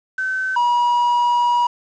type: tone pair in turn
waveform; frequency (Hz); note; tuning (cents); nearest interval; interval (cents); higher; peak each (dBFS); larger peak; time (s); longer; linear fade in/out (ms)
sine / triangle; 1530 / 963.8; G6 / B5; -42 / -43; minor sixth; 801; first; -19 / -12; second; 0.18-0.56 / 0.56-1.67; second; 5
effects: resampled to 16000 Hz + 7-bit